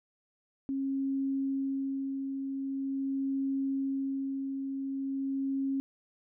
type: tone with tremolo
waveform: sine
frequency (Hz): 271.4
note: C#4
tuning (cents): -36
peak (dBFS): -28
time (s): 0.69-5.8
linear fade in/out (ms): 0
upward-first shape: sine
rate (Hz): 0.44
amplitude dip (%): 40
effects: none